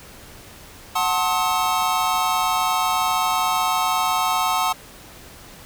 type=chord; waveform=square; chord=F# diminished seventh; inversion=none; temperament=just; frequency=740 / 888 / 1065.6 / 1278.7 Hz; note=F#5 / A5 / C6 / Eb6; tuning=0 / +16 / +31 / +47 cents; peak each=-25 dBFS; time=0.95-4.73 s; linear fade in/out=10 ms; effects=pink hiss -43 dBFS RMS until 5.65 s